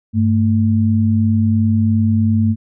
sine tone pair together, 99.8 / 222.7 Hz, G2 / A3, +32 / +21 cents, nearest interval octave + major second, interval 1389 cents, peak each -14 dBFS, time 0.13-2.56 s, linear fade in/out 50 ms, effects none

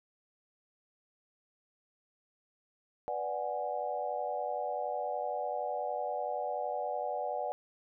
sine chord, G# half-diminished seventh, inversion first, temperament equal, 493.9 / 587.3 / 740 / 830.6 Hz, B4 / D5 / F#5 / G#5, 0 / 0 / 0 / 0 cents, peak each -40 / -37 / -36 / -40 dBFS, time 3.08-7.52 s, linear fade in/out 0 ms, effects none

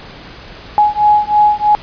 sine beating tone pair, 837 / 840.1 Hz, G#5 / G#5, +13 / +20 cents, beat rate 3.1 Hz, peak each -11 dBFS, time 0.78-1.75 s, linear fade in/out 0 ms, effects pink hiss -34 dBFS RMS until 1.82 s + resampled to 11025 Hz

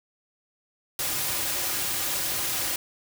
white noise with comb filter, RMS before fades -28 dBFS, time 0.99-2.76 s, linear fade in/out 2 ms, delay 4.5 ms, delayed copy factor -0.5, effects none

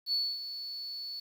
sine tone with ADSR envelope, 4435 Hz, C#8, in tune, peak -25 dBFS, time 0.06-1.2 s, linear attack 68 ms, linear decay 250 ms, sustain -12 dB, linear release 6 ms, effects tanh soft clip ceiling -23 dBFS + 9-bit

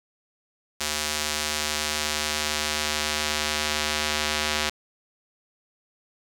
square tone with band-pass filter sweep, 75.6 Hz, D#2, 49 cents flat, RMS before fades -27 dBFS, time 0.8-4.7 s, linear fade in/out 10 ms, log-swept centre 6300 to 4000 Hz, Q 0.72, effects none

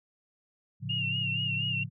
sine chord, A augmented, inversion none, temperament equal, 110 / 138.59 / 174.61 Hz, A2 / C#3 / E#3, 0 / 0 / 0 cents, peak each -36 / -36 / -39 dBFS, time 0.8-1.9 s, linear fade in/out 50 ms
sine tone with vibrato, 2794 Hz, F7, in tune, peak -29 dBFS, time 0.89-1.84 s, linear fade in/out 10 ms, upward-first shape sine, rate 4.2 Hz, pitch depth 56 cents each way
effects none

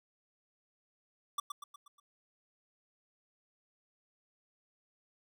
square tone with echo, 1161 Hz, D6, 20 cents flat, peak -32 dBFS, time 1.38-1.4 s, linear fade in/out 5 ms, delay 120 ms, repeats 5, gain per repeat -6 dB, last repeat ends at 2 s, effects none

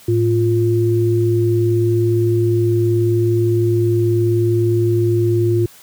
sine tone pair together, 110 / 349.2 Hz, A2 / F4, 0 / 0 cents, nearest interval octave + minor sixth, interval 2000 cents, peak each -15 dBFS, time 0.08-5.66 s, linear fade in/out 5 ms, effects white hiss -44 dBFS RMS until 5.82 s + high-pass 60 Hz 12 dB/octave

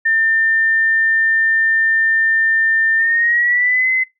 sine tone with pitch glide, 1800 to 2044 Hz, A6 to C7, +39 to -41 cents, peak -12 dBFS, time 0.05-4.04 s, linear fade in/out 10 ms, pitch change +220 cents, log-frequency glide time 2.97-3.89 s, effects noise-tail reverb RT60 0.2 s tail -23 dB re dry

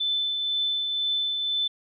sine tone with tremolo, 3520 Hz, A7, in tune, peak -22 dBFS, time 0-1.68 s, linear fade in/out 10 ms, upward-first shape triangle, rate 2 Hz, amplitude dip 35%, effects none

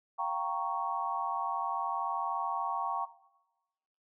sine chord, G half-diminished seventh, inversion third, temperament equal with one note detuned, 698.5 / 779 / 932.3 / 1108.7 Hz, F5 / G5 / Bb5 / Db6, 0 / -11 / 0 / 0 cents, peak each -40 / -36 / -35 / -34 dBFS, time 0.18-3.06 s, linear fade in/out 20 ms, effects noise-tail reverb RT60 1.0 s tail -17 dB re dry

